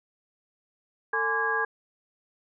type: tone cluster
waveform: sine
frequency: 449.4 / 839 / 1032 / 1157 / 1639 Hz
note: A4 / G#5 / C6 / D6 / G#6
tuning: +37 / +17 / -24 / -26 / -23 cents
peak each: -32 / -33 / -33 / -33 / -26 dBFS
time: 1.13-1.65 s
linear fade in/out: 5 ms
effects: none